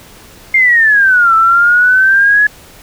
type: exponential two-way sweep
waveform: sine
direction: down then up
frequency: 2134 to 1318.5 to 1702 Hz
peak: -5 dBFS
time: 0.54-2.47 s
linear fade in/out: 5 ms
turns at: 1.35 s
effects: pink hiss -38 dBFS RMS until 2.82 s